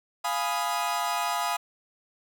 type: chord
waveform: 40% pulse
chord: F half-diminished seventh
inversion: none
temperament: equal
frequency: 698.5 / 830.6 / 987.8 / 1244.5 Hz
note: F5 / Ab5 / Cb6 / Eb6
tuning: 0 / 0 / 0 / 0 cents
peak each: -31 dBFS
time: 0.24-1.57 s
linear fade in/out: 10 ms
effects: none